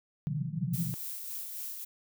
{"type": "band-pass noise", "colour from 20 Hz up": "white", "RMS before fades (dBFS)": -33, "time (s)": [0.27, 0.94], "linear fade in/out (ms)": 0, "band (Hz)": [120, 190], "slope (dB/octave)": 96}
{"type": "noise with tremolo", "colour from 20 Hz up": "violet", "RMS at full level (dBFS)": -38, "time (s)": [0.73, 1.85], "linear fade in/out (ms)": 10, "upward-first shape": "sine", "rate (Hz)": 3.6, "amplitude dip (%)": 35}
{"effects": []}